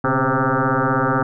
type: tone with frequency modulation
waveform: sine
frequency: 520 Hz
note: C5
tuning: 11 cents flat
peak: -15 dBFS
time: 0.04-1.23 s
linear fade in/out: 5 ms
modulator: 132 Hz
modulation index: 7.3
effects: none